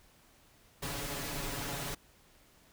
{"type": "noise with comb filter", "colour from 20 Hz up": "pink", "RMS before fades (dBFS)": -38, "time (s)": [0.82, 1.95], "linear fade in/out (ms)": 10, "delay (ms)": 7.1, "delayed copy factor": 0.9, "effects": ["pink hiss -63 dBFS RMS until 2.72 s"]}